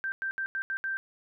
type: tone bursts at uneven times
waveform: sine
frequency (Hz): 1568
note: G6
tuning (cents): 0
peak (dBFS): -29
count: 6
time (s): 0.04-0.12 / 0.22-0.31 / 0.38-0.46 / 0.55-0.62 / 0.7-0.77 / 0.84-0.97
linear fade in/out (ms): 0
effects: none